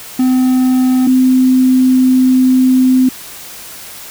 triangle / sine tone pair in turn, 256.1 / 257.1 Hz, C4 / C4, -37 / -30 cents, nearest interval unison, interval 7 cents, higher second, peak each -6 dBFS, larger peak neither, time 0.19-1.07 / 1.07-3.09 s, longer second, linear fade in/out 5 ms, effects white hiss -31 dBFS RMS until 4.1 s

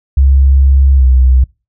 sine tone with pitch glide, 67.8 to 63.99 Hz, C#2 to C2, -38 to -38 cents, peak -4 dBFS, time 0.17-1.44 s, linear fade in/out 5 ms, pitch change -100 cents, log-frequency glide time 0.96-1.04 s, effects noise-tail reverb RT60 0.3 s tail -25 dB re dry

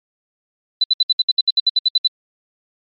sine tone bursts, 4000 Hz, B7, 21 cents sharp, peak -10 dBFS, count 14, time 0.81-2.075 s, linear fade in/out 5 ms, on 30 ms, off 65 ms, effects MP3 32 kbps

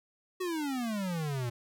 square exponential sweep, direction down, 377.8 to 116.54 Hz, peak -32 dBFS, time 0.4-1.5 s, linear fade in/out 10 ms, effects none

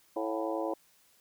harmonic tone with a mistuned harmonic, 110 Hz, A2, in tune, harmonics 3 / 4 / 5 / 6 / 7 / 8 / 9, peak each -35 / -39 / -35 / -40 / -41 / -43 / -42 dBFS, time 0.16-0.74 s, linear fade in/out 5 ms, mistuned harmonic 6, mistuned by +100 cents, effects white hiss -65 dBFS RMS until 1.2 s

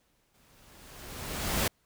pink noise with exponential growth, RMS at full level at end -26 dBFS, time 0.34-1.68 s, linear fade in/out 5 ms, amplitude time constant 290 ms, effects pink hiss -71 dBFS RMS until 1.85 s

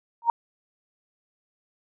sine tone with exponential growth, 932.3 Hz, A#5, in tune, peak -12 dBFS, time 0.22-0.3 s, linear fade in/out 1 ms, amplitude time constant 17 ms, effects none

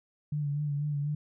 sine tone with vibrato, 146.1 Hz, D3, 9 cents flat, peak -28 dBFS, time 0.32-1.15 s, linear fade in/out 5 ms, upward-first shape sine, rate 4.1 Hz, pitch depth 40 cents each way, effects none

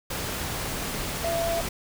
sine tone in noise, 672 Hz, E5, 33 cents sharp, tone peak -25 dBFS, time 1.24-1.61 s, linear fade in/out 5 ms, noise pink, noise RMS -31 dBFS, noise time 0.1-1.69 s, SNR +3 dB, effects none

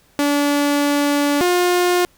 sawtooth tone pair in turn, 288.1 / 356.1 Hz, D4 / F4, -33 / +34 cents, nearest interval major third, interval 367 cents, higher second, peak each -11 / -10 dBFS, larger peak second, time 0.19-1.41 / 1.41-2.05 s, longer first, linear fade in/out 0 ms, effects pink hiss -55 dBFS RMS until 2.17 s

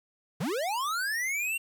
square linear sweep, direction up, 123.2 to 2783 Hz, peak -29 dBFS, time 0.4-1.58 s, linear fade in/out 10 ms, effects 10-bit

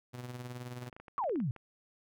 sawtooth tone with tremolo, 123.47 Hz, B2, in tune, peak -35 dBFS, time 0.13-0.9 s, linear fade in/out 20 ms, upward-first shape sine, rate 19 Hz, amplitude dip 55%
clicks, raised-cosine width 0.5 ms, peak -35 dBFS, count 12, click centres 0.827 / 0.864 / 0.928 / 0.965 / 1 / 1.082 / 1.188 / 1.24 / 1.295 / 1.358 / 1.402 / 1.563 s
sine exponential sweep, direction down, 1188 to 110 Hz, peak -30 dBFS, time 1.18-1.51 s, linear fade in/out 0 ms
effects none

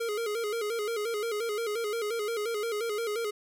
square tone with vibrato, 440 Hz, A4, in tune, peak -30 dBFS, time 0-3.31 s, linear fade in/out 10 ms, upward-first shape square, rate 5.7 Hz, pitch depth 91 cents each way, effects none

